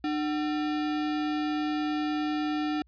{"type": "tone with sample-and-hold", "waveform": "sine", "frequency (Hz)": 301.6, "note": "D4", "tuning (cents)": 46, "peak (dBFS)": -26, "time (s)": [0.04, 2.82], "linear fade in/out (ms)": 2, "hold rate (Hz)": 1050, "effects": ["added 60 Hz sine -58 dBFS peak until 2.87 s", "resampled to 11025 Hz"]}